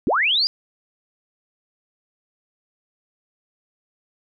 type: linear sweep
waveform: sine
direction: up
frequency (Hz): 174.61 to 4978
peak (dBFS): -16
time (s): 0.07-0.47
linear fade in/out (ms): 0
effects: none